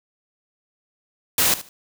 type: noise with echo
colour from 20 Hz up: white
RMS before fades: -18 dBFS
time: 1.38-1.54 s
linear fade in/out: 2 ms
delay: 75 ms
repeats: 2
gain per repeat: -15 dB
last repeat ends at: 1.69 s
effects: none